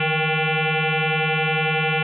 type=tone with frequency modulation; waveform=sine; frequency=1108 Hz; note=C#6; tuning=1 cent flat; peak=-18 dBFS; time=0-2.03 s; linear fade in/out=5 ms; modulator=315 Hz; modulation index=5.7; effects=none